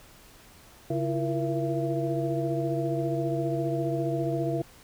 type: tone cluster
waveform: sine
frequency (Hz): 139.2 / 332 / 346.8 / 472.4 / 670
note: C#3 / E4 / F4 / A#4 / E5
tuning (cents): +8 / +12 / -12 / +23 / +28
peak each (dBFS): -30 / -30 / -37 / -34 / -32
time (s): 0.9-4.62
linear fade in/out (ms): 5
effects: pink hiss -53 dBFS RMS until 4.83 s